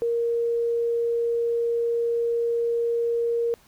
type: tone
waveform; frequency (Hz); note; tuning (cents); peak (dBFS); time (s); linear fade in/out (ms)
sine; 467.8; A#4; +6; -21; 0.02-3.54; 0
effects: pink hiss -57 dBFS RMS until 3.67 s